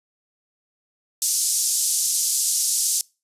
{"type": "band-pass noise", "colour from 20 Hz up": "pink", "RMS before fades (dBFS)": -22, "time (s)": [1.22, 3.01], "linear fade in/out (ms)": 0, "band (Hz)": [5700, 11000], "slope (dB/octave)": 24, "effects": ["noise-tail reverb RT60 0.3 s tail -25 dB re dry", "resampled to 32000 Hz"]}